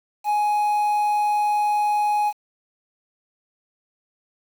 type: tone with quantisation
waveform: triangle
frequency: 835 Hz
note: G#5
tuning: 9 cents sharp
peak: -16 dBFS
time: 0.24-2.33 s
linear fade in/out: 50 ms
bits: 7
effects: none